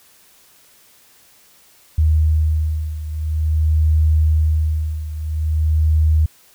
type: beating tone pair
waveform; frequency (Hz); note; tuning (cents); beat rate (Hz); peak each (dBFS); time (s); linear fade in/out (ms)
sine; 77.78 / 78.26; D#2 / D#2; 0 / +11; 0.48; -15 / -19; 1.98-6.26; 5
effects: white hiss -51 dBFS RMS until 6.54 s